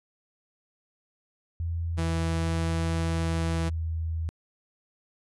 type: tone with pitch glide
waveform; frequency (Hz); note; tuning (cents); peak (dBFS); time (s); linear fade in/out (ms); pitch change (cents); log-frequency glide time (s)
sine; 83.9 to 81.28; E2 to E2; +31 to -24; -27; 1.6-4.29; 0; -55; 3.19-3.52
type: tone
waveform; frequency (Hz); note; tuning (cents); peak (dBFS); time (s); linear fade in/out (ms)
sawtooth; 164.81; E3; 0; -24; 1.97-3.7; 20
effects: resampled to 24000 Hz